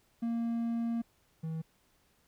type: tone pair in turn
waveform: triangle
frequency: 232.1 / 160.79 Hz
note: A#3 / E3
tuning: -7 / -43 cents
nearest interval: tritone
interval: 636 cents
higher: first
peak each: -28 / -32 dBFS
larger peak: first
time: 0.22-1.02 / 1.43-1.62 s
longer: first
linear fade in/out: 10 ms
effects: pink hiss -70 dBFS RMS until 2.27 s